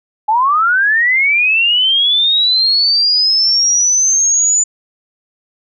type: linear sweep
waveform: sine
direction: up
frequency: 830.6 to 7040 Hz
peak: -9 dBFS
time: 0.28-4.64 s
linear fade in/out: 10 ms
effects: none